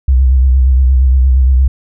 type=tone with vibrato; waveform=sine; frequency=64.8 Hz; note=C2; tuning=16 cents flat; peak=-5 dBFS; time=0.08-1.68 s; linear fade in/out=5 ms; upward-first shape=sine; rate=8.6 Hz; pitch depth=65 cents each way; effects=none